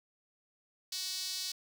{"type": "tone with high-pass filter", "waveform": "sawtooth", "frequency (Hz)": 374, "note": "F#4", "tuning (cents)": 19, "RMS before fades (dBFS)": -38, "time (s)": [0.92, 1.52], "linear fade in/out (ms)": 5, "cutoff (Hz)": 4500, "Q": 2.9, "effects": []}